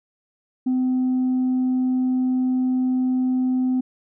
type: tone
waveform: sine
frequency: 255.6 Hz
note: C4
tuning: 40 cents flat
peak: -16 dBFS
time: 0.66-3.81 s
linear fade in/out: 10 ms
effects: tanh soft clip ceiling -16 dBFS